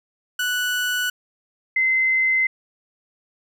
30% pulse / sine tone pair in turn, 1480 / 2061 Hz, F#6 / C7, 0 / -27 cents, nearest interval tritone, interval 573 cents, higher second, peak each -18 / -16 dBFS, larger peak second, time 0.39-1.1 / 1.76-2.47 s, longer neither, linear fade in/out 5 ms, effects none

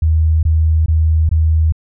sine tone bursts, 79.4 Hz, D#2, 36 cents sharp, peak -9 dBFS, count 4, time 0.02-1.723 s, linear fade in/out 5 ms, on 410 ms, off 21 ms, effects none

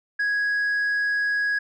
sine tone, 1661.2 Hz, G#6, in tune, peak -18 dBFS, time 0.19-1.59 s, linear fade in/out 10 ms, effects tanh soft clip ceiling -20 dBFS

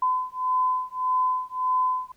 sine beating tone pair, 1015 / 1016.7 Hz, B5 / B5, +47 / +50 cents, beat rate 1.7 Hz, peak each -25 dBFS, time 0.02-2.12 s, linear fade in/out 5 ms, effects pink hiss -64 dBFS RMS until 2.16 s

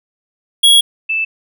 square / sine tone pair in turn, 3322 / 2637 Hz, G#7 / E7, 0 / 0 cents, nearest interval major third, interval 400 cents, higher first, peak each -6 / -14 dBFS, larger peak first, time 0.63-0.81 / 1.09-1.25 s, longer first, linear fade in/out 10 ms, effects none

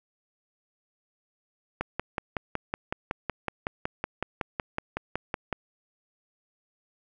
click train, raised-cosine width 0.5 ms, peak -13 dBFS, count 21, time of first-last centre 1.81-5.527 s, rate 5.38 Hz, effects none

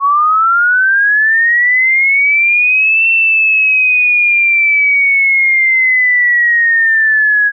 sine linear two-way sweep, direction up then down, 1100 to 2696 to 1656 Hz, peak -7 dBFS, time 0-7.52 s, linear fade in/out 50 ms, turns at 3.08 s, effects none

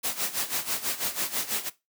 white noise with tremolo, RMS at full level -27 dBFS, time 0.03-1.7 s, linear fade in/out 20 ms, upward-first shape sine, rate 6.1 Hz, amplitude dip 80%, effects noise-tail reverb RT60 0.2 s tail -17 dB re dry + high-pass 150 Hz 12 dB/octave

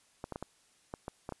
clicks, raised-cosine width 1 ms, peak -24 dBFS, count 8, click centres 0.241 / 0.323 / 0.359 / 0.426 / 0.939 / 1.081 / 1.291 / 1.323 s, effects white hiss -67 dBFS RMS until 1.4 s + resampled to 24000 Hz

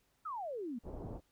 sine exponential sweep, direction down, 1350 to 220 Hz, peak -38 dBFS, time 0.25-0.79 s, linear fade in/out 10 ms
pink low-pass noise, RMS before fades -44 dBFS, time 0.83-1.21 s, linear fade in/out 50 ms, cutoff 750 Hz, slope 24 dB/octave
effects pink hiss -75 dBFS RMS until 1.31 s

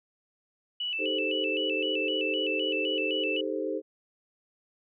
sine tone with vibrato, 2794 Hz, F7, in tune, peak -29 dBFS, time 0.8-3.41 s, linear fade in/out 5 ms, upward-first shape square, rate 3.9 Hz, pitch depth 93 cents each way
sine chord, A half-diminished seventh, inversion second, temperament equal, 311.1 / 392 / 440 / 523.3 Hz, Eb4 / G4 / A4 / C5, 0 / 0 / 0 / 0 cents, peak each -34 dBFS, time 0.98-3.82 s, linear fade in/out 50 ms
effects none

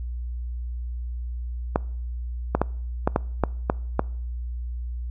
clicks, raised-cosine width 1 ms, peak -5 dBFS, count 8, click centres 1.759 / 2.55 / 2.616 / 3.075 / 3.161 / 3.437 / 3.699 / 3.994 s, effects noise-tail reverb RT60 0.6 s tail -24 dB re dry + added 60 Hz sine -28 dBFS peak until 5.1 s

